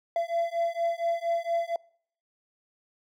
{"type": "beating tone pair", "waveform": "triangle", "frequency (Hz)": [675, 679.3], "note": ["E5", "F5"], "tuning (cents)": [41, -48], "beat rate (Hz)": 4.3, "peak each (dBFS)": -27, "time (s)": [0.16, 1.76], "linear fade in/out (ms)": 2, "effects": ["noise-tail reverb RT60 0.6 s tail -25 dB re dry"]}